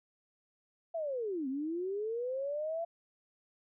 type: linear two-way sweep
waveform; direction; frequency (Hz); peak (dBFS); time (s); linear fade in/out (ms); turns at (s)
sine; down then up; 681 to 256 to 681; -33; 0.94-2.85; 10; 1.48
effects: none